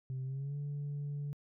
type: tone with pitch glide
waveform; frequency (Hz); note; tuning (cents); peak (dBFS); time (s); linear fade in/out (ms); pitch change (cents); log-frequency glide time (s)
sine; 130.81 to 144.31; C3 to D3; 0 to -30; -34; 0.1-1.33; 0; +170; 0.24-0.56
effects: tanh soft clip ceiling -34 dBFS